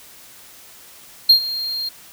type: tone with ADSR envelope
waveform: triangle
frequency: 4213 Hz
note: C8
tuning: 11 cents sharp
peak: -4 dBFS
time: 1.29-1.89 s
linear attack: 8 ms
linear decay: 95 ms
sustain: -17 dB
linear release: 6 ms
effects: white hiss -44 dBFS RMS until 2.12 s